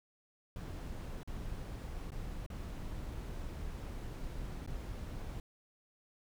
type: noise with dropouts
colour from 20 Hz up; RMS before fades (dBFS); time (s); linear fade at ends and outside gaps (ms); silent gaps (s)
brown; -42; 0.56-5.4; 1; 1.232-1.275 / 2.105-2.119 / 2.463-2.501 / 4.663-4.675
effects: none